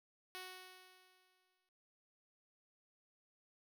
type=tone with exponential decay; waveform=5% pulse; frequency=370 Hz; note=F#4; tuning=in tune; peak=-34 dBFS; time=0.35-1.69 s; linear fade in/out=0 ms; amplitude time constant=290 ms; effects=none